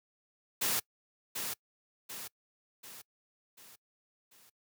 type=noise with echo; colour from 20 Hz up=white; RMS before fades=-31 dBFS; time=0.61-0.8 s; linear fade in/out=10 ms; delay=740 ms; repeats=5; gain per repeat=-6 dB; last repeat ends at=4.5 s; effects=noise-tail reverb RT60 0.1 s tail -25 dB re dry + high-pass 100 Hz 12 dB/octave